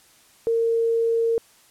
sine tone, 458.8 Hz, A#4, 28 cents flat, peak -18 dBFS, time 0.47-1.38 s, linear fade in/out 0 ms, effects white hiss -55 dBFS RMS until 1.7 s + low-pass 12000 Hz 12 dB/octave

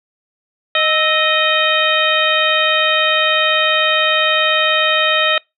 harmonic tone with a mistuned harmonic, 621 Hz, D#5, 3 cents flat, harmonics 1 / 2 / 3 / 4 / 5 / 6, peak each -19 / -19 / -19 / -19 / -19 / -19 dBFS, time 0.75-5.38 s, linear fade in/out 2 ms, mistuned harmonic 2, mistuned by +86 cents, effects noise-tail reverb RT60 0.2 s tail -26 dB re dry

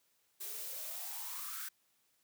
blue noise with high-pass filter sweep, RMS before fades -43 dBFS, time 0.4-1.69 s, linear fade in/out 10 ms, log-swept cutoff 360 to 1500 Hz, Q 7.6, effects white hiss -75 dBFS RMS until 2.23 s + high-pass 80 Hz 12 dB/octave

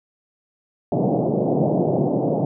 pink band-pass noise, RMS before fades -20 dBFS, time 0.92-2.45 s, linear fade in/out 2 ms, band 130 to 740 Hz, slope 48 dB/octave, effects none

